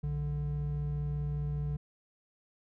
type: tone pair together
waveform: triangle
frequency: 61.73 / 146.83 Hz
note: B1 / D3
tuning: 0 / 0 cents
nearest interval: octave + minor third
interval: 1500 cents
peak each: -35 / -30 dBFS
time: 0.03-1.77 s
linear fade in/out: 10 ms
effects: none